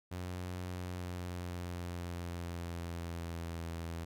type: tone with pitch glide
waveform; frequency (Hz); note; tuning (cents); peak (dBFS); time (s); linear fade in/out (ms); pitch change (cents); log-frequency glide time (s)
sawtooth; 90.1 to 83.58; F#2 to E2; -45 to +24; -35; 0.11-4.05; 10; -131; 0.79-3.64
effects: none